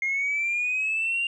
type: linear sweep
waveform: sine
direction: up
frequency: 2126 to 2794 Hz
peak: -22 dBFS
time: 0.02-1.27 s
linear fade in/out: 2 ms
effects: tanh soft clip ceiling -20 dBFS